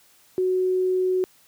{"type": "tone", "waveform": "sine", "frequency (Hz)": 370, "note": "F#4", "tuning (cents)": 0, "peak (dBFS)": -19, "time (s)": [0.38, 1.24], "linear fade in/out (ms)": 0, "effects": ["white hiss -57 dBFS RMS until 1.47 s", "high-pass 80 Hz 12 dB/octave"]}